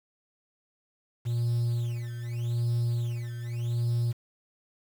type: tone with tremolo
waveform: triangle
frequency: 118.6 Hz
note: A#2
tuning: 30 cents sharp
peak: -21 dBFS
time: 1.25-4.13 s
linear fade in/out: 20 ms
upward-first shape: sine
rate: 0.83 Hz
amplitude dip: 70%
effects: tanh soft clip ceiling -18 dBFS + 8-bit